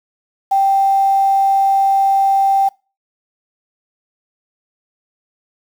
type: tone with quantisation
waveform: sine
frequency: 783 Hz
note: G5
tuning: 2 cents flat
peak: -10 dBFS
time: 0.51-2.69 s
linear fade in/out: 10 ms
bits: 6
effects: noise-tail reverb RT60 0.3 s tail -23 dB re dry